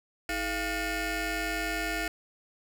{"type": "ring-modulated tone", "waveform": "15% pulse", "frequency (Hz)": 370, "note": "F#4", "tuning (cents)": 0, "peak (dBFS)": -20, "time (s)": [0.29, 2.08], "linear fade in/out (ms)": 2, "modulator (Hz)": 1060, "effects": []}